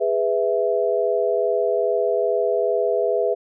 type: chord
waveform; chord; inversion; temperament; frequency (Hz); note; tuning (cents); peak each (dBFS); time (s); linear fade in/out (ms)
sine; E major; first; just; 412 / 494.4 / 659.3; G#4 / B4 / E5; -14 / +2 / 0; -22; 0-3.35; 20
effects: none